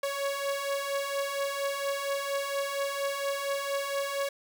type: beating tone pair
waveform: sawtooth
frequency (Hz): 554.4 / 558.7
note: C#5 / C#5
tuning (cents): 0 / +13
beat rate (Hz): 4.3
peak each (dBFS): -31 / -27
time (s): 0.03-4.29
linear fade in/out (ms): 5
effects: none